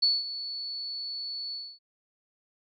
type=tone with ADSR envelope; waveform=sine; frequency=4435 Hz; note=C#8; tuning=in tune; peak=-19 dBFS; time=0.02-1.79 s; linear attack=11 ms; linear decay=200 ms; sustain=-14 dB; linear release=260 ms; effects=none